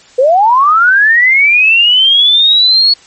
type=linear sweep; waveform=sine; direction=up; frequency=483.7 to 4400 Hz; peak=-4 dBFS; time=0.18-2.94 s; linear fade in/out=10 ms; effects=white hiss -41 dBFS RMS until 3.06 s + MP3 32 kbps